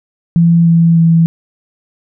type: tone with pitch steps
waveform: sine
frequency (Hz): 168.6 / 166.95 / 165.32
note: E3 / E3 / E3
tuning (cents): +39 / +22 / +5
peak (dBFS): -5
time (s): 0.36-1.26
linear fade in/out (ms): 0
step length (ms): 300
effects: none